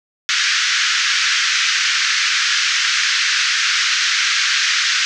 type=band-pass noise; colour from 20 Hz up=pink; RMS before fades=-17 dBFS; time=0.29-5.05 s; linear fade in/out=0 ms; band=1400 to 6400 Hz; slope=48 dB/octave; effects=none